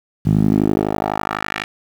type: tone with band-pass filter sweep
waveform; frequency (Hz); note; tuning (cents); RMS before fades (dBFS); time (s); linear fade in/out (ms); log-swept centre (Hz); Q
10% pulse; 51.91; G#1; 0; -18; 0.25-1.65; 20; 140 to 2400; 1.8
effects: 7-bit